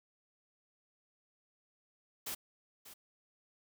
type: noise with echo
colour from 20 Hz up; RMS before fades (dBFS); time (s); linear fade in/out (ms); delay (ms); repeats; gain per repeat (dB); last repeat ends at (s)
white; -40; 2.26-2.35; 10; 590; 1; -13; 2.94
effects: none